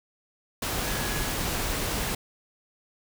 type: tone in noise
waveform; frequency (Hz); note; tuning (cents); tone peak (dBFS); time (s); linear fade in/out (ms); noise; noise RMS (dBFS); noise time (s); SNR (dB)
sine; 1679; G#6; +18; -39; 0.85-1.33; 5; pink; -29; 0.62-2.15; -13
effects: none